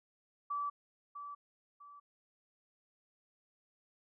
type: tone with echo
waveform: sine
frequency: 1155 Hz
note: D6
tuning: 29 cents flat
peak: -34 dBFS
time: 0.5-0.7 s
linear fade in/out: 10 ms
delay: 650 ms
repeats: 2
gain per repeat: -9 dB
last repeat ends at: 2 s
effects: none